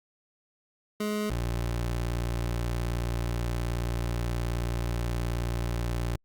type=tone pair in turn; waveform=25% pulse; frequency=210.6 / 58.76 Hz; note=G#3 / A#1; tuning=+24 / +14 cents; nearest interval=octave + minor seventh; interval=2210 cents; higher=first; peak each=-24 dBFS; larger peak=neither; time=1-1.3 / 1.3-6.16 s; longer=second; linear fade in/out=5 ms; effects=Opus 48 kbps